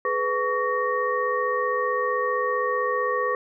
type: tone cluster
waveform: sine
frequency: 422 / 497.5 / 1126 / 1853 Hz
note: G#4 / B4 / C#6 / A#6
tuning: +28 / +13 / +27 / -11 cents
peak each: -30 / -26 / -25 / -30 dBFS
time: 0.05-3.35 s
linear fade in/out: 2 ms
effects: none